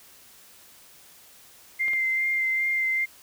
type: tone with vibrato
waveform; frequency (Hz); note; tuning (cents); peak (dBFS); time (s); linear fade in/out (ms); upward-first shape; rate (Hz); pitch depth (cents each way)
sine; 2093; C7; 0; -22; 1.79-3.06; 20; sine; 2.5; 16
type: clicks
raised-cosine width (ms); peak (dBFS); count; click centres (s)
0.3; -24 / -24; 2; 1.882 / 1.934
effects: white hiss -52 dBFS RMS until 3.22 s